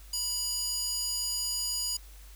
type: tone with high-pass filter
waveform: square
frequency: 979 Hz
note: B5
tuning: 15 cents flat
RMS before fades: -32 dBFS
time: 0.13-1.97 s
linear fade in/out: 5 ms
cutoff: 5600 Hz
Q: 3.1
effects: added 50 Hz sine -47 dBFS peak until 2.35 s + white hiss -56 dBFS RMS until 2.35 s